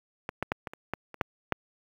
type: clicks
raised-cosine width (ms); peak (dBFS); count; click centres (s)
0.5; -17 / -13 / -11 / -19 / -26 / -15 / -27 / -10 / -9; 9; 0.291 / 0.426 / 0.519 / 0.672 / 0.735 / 0.936 / 1.143 / 1.212 / 1.523
effects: high-pass 60 Hz 12 dB/octave + 8-bit